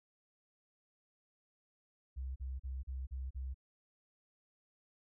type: tone bursts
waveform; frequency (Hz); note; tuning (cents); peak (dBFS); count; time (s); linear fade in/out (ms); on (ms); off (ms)
sine; 65.41; C2; 0; -38; 6; 2.16-3.545; 20; 200; 37
effects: none